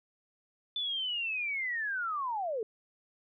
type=linear sweep; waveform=sine; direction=down; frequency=3520 to 413.9 Hz; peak=-31 dBFS; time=0.76-2.63 s; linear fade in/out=2 ms; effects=none